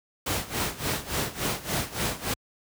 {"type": "noise with tremolo", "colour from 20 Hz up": "pink", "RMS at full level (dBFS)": -26, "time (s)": [0.26, 2.34], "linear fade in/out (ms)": 5, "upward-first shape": "sine", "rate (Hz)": 3.5, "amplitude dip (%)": 85, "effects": ["high-pass 60 Hz 12 dB/octave"]}